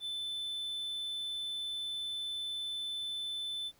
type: tone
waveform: triangle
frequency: 3520 Hz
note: A7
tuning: in tune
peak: -34 dBFS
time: 0-3.72 s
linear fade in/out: 50 ms
effects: pink hiss -66 dBFS RMS until 3.79 s